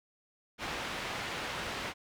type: low-pass noise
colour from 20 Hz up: white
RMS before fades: -38 dBFS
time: 0.58-1.94 s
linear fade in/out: 50 ms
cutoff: 2600 Hz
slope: 12 dB/octave
effects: none